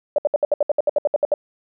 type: tone bursts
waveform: sine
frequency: 587.3 Hz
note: D5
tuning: in tune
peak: -13 dBFS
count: 14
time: 0.16-1.34 s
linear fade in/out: 2 ms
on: 23 ms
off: 66 ms
effects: none